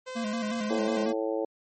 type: tone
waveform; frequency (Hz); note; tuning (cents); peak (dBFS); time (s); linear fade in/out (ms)
sawtooth; 514; C5; -31; -32; 0.06-1.05; 20
type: tone with vibrato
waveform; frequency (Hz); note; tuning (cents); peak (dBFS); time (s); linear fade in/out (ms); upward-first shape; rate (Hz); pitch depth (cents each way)
square; 221; A3; +8; -30; 0.15-1.13; 20; square; 5.5; 71
type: harmonic tone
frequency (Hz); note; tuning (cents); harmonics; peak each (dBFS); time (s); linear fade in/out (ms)
110; A2; 0; 3 / 4 / 5 / 6 / 7 / 8; -32 / -31 / -31 / -43 / -40 / -43; 0.7-1.45; 5
effects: MP3 32 kbps